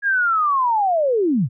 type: linear sweep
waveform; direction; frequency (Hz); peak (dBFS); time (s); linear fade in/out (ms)
sine; down; 1661.2 to 101.9; -15; 0.02-1.49; 50
effects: none